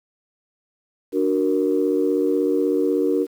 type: chord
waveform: sine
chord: D augmented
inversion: none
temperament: equal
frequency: 293.7 / 370 / 466.2 Hz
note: D4 / F#4 / A#4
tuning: 0 / 0 / 0 cents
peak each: -21 dBFS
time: 1.12-3.27 s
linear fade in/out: 50 ms
effects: tanh soft clip ceiling -8 dBFS + 8-bit